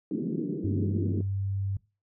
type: band-pass noise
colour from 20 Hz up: white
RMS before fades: -31 dBFS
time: 0.11-1.21 s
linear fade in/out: 2 ms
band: 150 to 370 Hz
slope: 48 dB/octave
type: tone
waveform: sine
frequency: 98 Hz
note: G2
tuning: in tune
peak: -27 dBFS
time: 0.64-1.77 s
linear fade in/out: 5 ms
effects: noise-tail reverb RT60 0.3 s tail -21 dB re dry